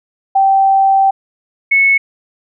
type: tone pair in turn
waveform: sine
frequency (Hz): 778 / 2201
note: G5 / C#7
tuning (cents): -13 / -13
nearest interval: octave + tritone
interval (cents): 1800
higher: second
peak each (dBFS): -7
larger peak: neither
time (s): 0.35-1.11 / 1.71-1.98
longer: first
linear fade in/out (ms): 10
effects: none